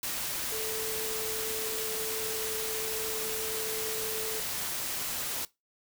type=tone in noise; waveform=sine; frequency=440 Hz; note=A4; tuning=in tune; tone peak=-36 dBFS; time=0.52-4.4 s; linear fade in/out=2 ms; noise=white; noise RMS=-34 dBFS; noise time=0.03-5.45 s; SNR=-5 dB; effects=noise-tail reverb RT60 0.2 s tail -20 dB re dry